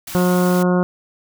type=band-stop noise; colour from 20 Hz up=white; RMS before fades=-31 dBFS; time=0.07-0.63 s; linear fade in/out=5 ms; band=360 to 630 Hz; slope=96 dB/octave
type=harmonic tone; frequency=180 Hz; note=F#3; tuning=47 cents flat; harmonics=1 / 2 / 3 / 4 / 5 / 6 / 7 / 8; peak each=-15 / -20 / -22 / -28 / -31 / -28 / -32 / -30 dBFS; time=0.15-0.83 s; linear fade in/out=0 ms
effects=none